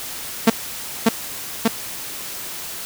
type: tone with echo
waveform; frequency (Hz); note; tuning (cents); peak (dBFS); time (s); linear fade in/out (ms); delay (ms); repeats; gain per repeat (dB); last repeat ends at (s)
sawtooth; 226.3; A3; +49; -5; 0.47-0.5; 5; 590; 2; -2; 1.68
effects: white hiss -31 dBFS RMS until 2.85 s